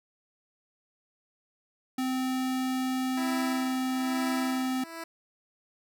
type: tone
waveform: square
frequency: 258.7 Hz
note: C4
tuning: 19 cents flat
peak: -28 dBFS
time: 1.98-4.84 s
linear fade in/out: 5 ms
type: tone with tremolo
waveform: 10% pulse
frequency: 330 Hz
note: E4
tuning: 2 cents sharp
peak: -24 dBFS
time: 3.17-5.04 s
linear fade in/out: 5 ms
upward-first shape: sine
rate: 1.1 Hz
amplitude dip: 85%
effects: none